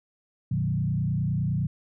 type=tone with frequency modulation; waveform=sine; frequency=141 Hz; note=C#3; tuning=30 cents sharp; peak=-23 dBFS; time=0.51-1.67 s; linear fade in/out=5 ms; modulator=29.8 Hz; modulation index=1.4; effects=none